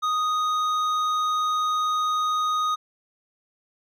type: tone with hard clipping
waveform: sine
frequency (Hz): 1244.5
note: D#6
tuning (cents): 0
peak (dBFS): -23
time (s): 0.02-2.76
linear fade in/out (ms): 20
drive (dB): 8
effects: none